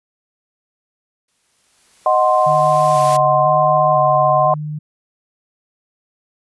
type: noise with exponential growth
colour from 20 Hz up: white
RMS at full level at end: -26 dBFS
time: 1.28-3.17 s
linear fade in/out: 5 ms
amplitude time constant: 410 ms
type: chord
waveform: sine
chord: C diminished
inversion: first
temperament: equal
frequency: 622.3 / 740 / 1046.5 Hz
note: Eb5 / Gb5 / C6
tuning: 0 / 0 / 0 cents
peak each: -15 dBFS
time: 2.06-4.54 s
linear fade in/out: 2 ms
type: tone with vibrato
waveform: sine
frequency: 147.2 Hz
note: D3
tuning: 4 cents sharp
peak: -22 dBFS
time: 2.46-4.79 s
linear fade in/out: 10 ms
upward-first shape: square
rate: 1 Hz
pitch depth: 47 cents each way
effects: resampled to 24000 Hz